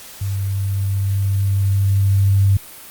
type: tone with level ramp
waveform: sine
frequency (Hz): 98.2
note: G2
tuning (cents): +4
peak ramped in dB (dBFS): -19 to -10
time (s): 0.21-2.57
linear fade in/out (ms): 5
effects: white hiss -38 dBFS RMS until 2.9 s + Opus 48 kbps